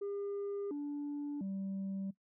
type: tone with pitch steps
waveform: sine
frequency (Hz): 402.6 / 290 / 194.1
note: G4 / D4 / G3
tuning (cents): +46 / -22 / -17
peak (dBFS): -34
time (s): 0.01-2.11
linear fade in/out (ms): 10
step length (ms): 700
effects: noise-tail reverb RT60 0.1 s tail -19 dB re dry + tanh soft clip ceiling -35 dBFS